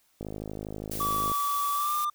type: click train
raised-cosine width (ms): 2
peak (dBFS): -23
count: 59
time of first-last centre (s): 0.21-1.317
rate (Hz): 52.4
type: noise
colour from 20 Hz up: blue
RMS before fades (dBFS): -36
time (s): 0.91-2.05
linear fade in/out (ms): 5
type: tone with pitch glide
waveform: triangle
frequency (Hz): 1150 to 1195.4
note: D6 to D6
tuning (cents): -37 to +30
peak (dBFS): -24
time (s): 1-2.1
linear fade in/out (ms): 5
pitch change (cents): +67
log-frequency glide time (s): 1.73-1.94
effects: white hiss -67 dBFS RMS until 2.14 s